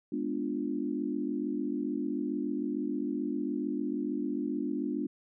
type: chord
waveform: sine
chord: G# diminished seventh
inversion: none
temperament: equal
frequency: 207.7 / 246.9 / 293.7 / 349.2 Hz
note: G#3 / B3 / D4 / F4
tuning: 0 / 0 / 0 / 0 cents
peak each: -38 / -35 / -33 / -38 dBFS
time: 0.12-5.07 s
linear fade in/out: 5 ms
effects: none